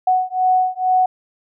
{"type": "beating tone pair", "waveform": "sine", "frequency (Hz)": [740, 742.2], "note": ["F#5", "F#5"], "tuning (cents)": [0, 5], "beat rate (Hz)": 2.2, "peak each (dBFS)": -17, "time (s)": [0.07, 1.06], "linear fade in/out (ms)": 5, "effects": []}